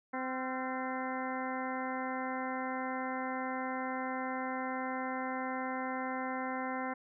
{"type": "harmonic tone with a mistuned harmonic", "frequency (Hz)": 258.5, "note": "C4", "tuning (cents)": -21, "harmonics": [1, 2, 3, 4, 5, 6, 7, 8], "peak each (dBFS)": [-39, -42, -40, -42, -45, -47, -46, -46], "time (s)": [0.13, 6.94], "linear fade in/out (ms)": 10, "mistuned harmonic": 5, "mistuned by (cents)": 81, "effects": []}